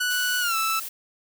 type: tone with pitch glide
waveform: sawtooth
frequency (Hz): 1479 to 1317.6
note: F#6 to E6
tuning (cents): -1 to -1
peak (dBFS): -19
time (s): 0-0.8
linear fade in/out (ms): 10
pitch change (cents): -200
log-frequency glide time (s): 0.4-0.56
type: noise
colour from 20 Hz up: blue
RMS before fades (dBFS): -34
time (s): 0.1-0.89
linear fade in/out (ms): 10
effects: none